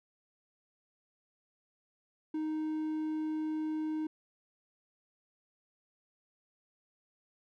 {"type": "tone", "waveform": "triangle", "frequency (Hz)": 311.1, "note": "D#4", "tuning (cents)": 0, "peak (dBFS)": -30, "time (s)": [2.34, 4.07], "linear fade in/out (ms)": 5, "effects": []}